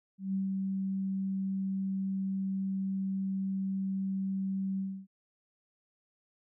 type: tone with ADSR envelope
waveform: sine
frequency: 192.6 Hz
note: G3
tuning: 30 cents flat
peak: -28 dBFS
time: 0.18-5.07 s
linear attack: 160 ms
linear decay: 140 ms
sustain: -2 dB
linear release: 280 ms
effects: none